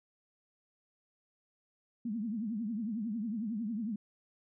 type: tone with vibrato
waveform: sine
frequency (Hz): 220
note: A3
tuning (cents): 0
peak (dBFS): -33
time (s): 2.05-3.96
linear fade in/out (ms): 5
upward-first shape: triangle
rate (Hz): 11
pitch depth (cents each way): 200
effects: none

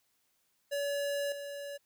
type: tone with level steps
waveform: square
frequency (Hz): 569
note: C#5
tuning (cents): +45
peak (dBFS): -32 / -40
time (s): 0.71-1.78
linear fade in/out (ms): 20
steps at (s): 1.32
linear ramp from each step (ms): 2
effects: white hiss -75 dBFS RMS until 1.85 s

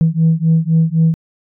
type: beating tone pair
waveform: sine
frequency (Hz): 160.5 / 164.4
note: E3 / E3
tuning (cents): -46 / -4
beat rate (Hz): 3.9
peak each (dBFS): -12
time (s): 0.01-1.14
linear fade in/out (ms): 0
effects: tanh soft clip ceiling -5 dBFS

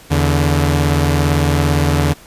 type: tone pair together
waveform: sawtooth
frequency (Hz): 80.9 / 144.15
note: E2 / D3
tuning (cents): -32 / -32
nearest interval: minor seventh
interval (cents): 1000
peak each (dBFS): -11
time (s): 0.1-2.14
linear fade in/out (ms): 20
effects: pink hiss -42 dBFS RMS until 2.26 s + resampled to 32000 Hz

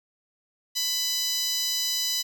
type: tone with high-pass filter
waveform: 10% pulse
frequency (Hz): 996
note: B5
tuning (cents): +14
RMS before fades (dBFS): -27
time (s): 0.75-2.23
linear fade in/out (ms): 20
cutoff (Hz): 4300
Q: 1.3
effects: none

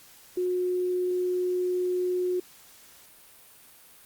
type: tone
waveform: sine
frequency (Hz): 362.3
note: F#4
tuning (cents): -36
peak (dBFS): -24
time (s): 0.37-2.4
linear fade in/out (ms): 5
effects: white hiss -53 dBFS RMS until 4.05 s + Opus 48 kbps

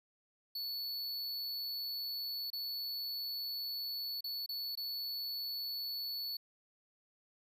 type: tone with dropouts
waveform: square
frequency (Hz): 4435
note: C#8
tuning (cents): 0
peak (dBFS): -38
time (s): 0.55-6.37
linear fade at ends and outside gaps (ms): 5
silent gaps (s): 2.503-2.53 / 4.208-4.241 / 4.462-4.49 / 4.754-4.773
effects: none

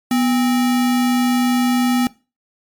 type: tone with sample-and-hold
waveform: sine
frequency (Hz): 246.3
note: B3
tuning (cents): -5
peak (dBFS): -13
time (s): 0.11-2.07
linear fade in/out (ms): 2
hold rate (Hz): 1050
effects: noise-tail reverb RT60 0.3 s tail -20 dB re dry + MP3 96 kbps

